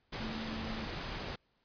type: tone in noise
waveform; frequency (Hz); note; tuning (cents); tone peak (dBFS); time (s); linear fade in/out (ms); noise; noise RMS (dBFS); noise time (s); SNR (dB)
sine; 221.9; A3; +15; -40; 0.2-0.85; 10; pink; -40; 0.12-1.36; -3
effects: pink hiss -75 dBFS RMS until 1.64 s + resampled to 11025 Hz